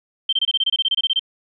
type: tone bursts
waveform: sine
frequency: 3134 Hz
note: G7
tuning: 1 cent flat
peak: -15 dBFS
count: 15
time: 0.29-1.195 s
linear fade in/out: 5 ms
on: 37 ms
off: 25 ms
effects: none